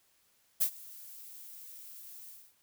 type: noise with ADSR envelope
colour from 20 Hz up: violet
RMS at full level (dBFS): -26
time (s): 0.6-2.54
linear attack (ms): 18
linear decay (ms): 81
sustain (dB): -23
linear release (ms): 260
effects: white hiss -70 dBFS RMS until 2.62 s